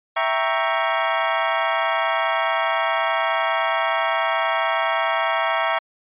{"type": "chord", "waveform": "25% pulse", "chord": "E diminished seventh", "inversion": "none", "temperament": "equal", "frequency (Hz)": [659.3, 784, 932.3, 1108.7], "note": ["E5", "G5", "Bb5", "Db6"], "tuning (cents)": [0, 0, 0, 0], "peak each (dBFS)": [-19, -23, -21, -21], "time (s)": [0.16, 5.79], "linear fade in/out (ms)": 10, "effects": ["resampled to 8000 Hz"]}